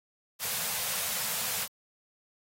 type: band-stop noise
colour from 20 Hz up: white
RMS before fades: -32 dBFS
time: 0.39-1.68 s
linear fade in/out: 50 ms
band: 230 to 440 Hz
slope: 96 dB/octave
effects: high-pass 100 Hz 12 dB/octave + AAC 48 kbps